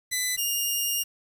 10% pulse tone pair in turn, 2001 / 2830 Hz, B6 / F7, +22 / +22 cents, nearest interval tritone, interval 600 cents, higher second, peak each -16 dBFS, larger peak neither, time 0.11-0.37 / 0.37-1.04 s, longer second, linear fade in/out 20 ms, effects 8-bit

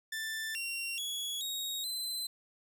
sawtooth tone with pitch steps, 1770 / 2751 / 3364 / 3769 / 4057 Hz, A6 / F7 / G#7 / A#7 / B7, +10 / -27 / +22 / +18 / +46 cents, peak -32 dBFS, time 0.12-2.27 s, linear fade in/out 5 ms, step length 430 ms, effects 12-bit

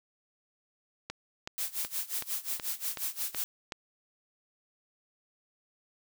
click train, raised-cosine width 0.2 ms, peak -19 dBFS, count 8, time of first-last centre 1.1-3.722 s, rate 2.67 Hz
blue noise with tremolo, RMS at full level -32 dBFS, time 1.58-3.44 s, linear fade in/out 0 ms, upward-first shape sine, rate 5.6 Hz, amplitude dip 90%
effects none

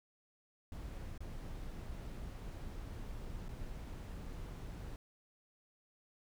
brown noise with dropouts, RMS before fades -45 dBFS, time 0.72-4.96 s, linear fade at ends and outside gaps 1 ms, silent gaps 1.178-1.205 / 3.484-3.49 s, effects none

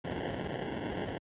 white noise with sample-and-hold, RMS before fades -36 dBFS, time 0.04-1.18 s, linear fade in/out 5 ms, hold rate 1225 Hz, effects high-pass 80 Hz 12 dB/octave + resampled to 8000 Hz

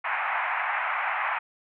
pink band-pass noise, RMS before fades -28 dBFS, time 0.04-1.39 s, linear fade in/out 10 ms, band 740 to 2400 Hz, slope 48 dB/octave, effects none

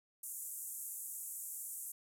white band-pass noise, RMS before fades -45 dBFS, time 0.23-1.92 s, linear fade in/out 5 ms, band 7200 to 14000 Hz, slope 48 dB/octave, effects none

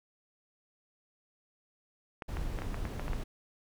clicks, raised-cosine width 0.5 ms, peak -24 dBFS, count 9, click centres 2.222 / 2.37 / 2.588 / 2.62 / 2.744 / 2.853 / 2.996 / 3.081 / 3.133 s
brown noise, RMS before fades -36 dBFS, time 2.28-3.24 s, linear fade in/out 10 ms
effects none

